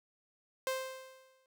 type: tone with exponential decay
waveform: sawtooth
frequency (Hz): 523.3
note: C5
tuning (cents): 0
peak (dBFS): -27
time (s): 0.67-1.46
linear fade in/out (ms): 1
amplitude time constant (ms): 170
effects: none